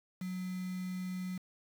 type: tone with quantisation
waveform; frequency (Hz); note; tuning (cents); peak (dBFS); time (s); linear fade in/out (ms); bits
sine; 183.6; F#3; -13; -36; 0.21-1.38; 5; 8
effects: none